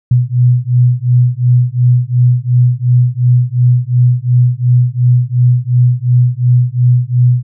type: beating tone pair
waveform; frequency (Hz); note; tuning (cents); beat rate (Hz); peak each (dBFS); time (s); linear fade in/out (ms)
sine; 122.2 / 125; B2 / B2; -18 / +21; 2.8; -10; 0.11-7.43; 5
effects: none